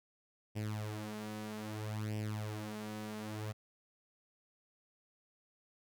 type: tone with flanger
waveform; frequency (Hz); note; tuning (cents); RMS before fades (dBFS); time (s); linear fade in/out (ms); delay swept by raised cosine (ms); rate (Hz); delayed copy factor
sawtooth; 106.9; A2; -49; -41; 0.55-3.53; 20; 0.37 to 5.37; 0.62; +0.75
effects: none